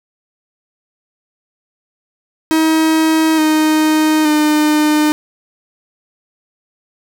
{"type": "tone with pitch steps", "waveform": "45% pulse", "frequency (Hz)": [318.3, 310.5, 302.9], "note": ["D#4", "D#4", "D#4"], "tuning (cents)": [39, -3, -46], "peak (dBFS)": -10, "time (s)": [2.51, 5.12], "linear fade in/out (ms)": 0, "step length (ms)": 870, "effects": []}